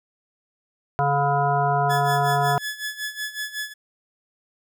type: harmonic tone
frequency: 142 Hz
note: C#3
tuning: 42 cents sharp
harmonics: 1 / 3 / 5 / 7 / 9 / 10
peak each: -24 / -29 / -21 / -25 / -31 / -31 dBFS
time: 0.99-2.58 s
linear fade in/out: 0 ms
type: tone with tremolo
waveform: sawtooth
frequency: 1711 Hz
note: A6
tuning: 49 cents flat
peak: -22 dBFS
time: 1.89-3.74 s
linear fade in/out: 20 ms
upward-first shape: sine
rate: 5.4 Hz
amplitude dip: 80%
effects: none